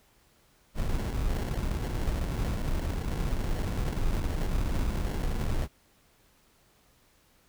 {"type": "noise with sample-and-hold", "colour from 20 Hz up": "brown", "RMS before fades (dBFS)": -29, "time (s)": [0.74, 5.68], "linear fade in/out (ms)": 50, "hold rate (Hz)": 1225, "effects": ["pink hiss -64 dBFS RMS until 7.48 s"]}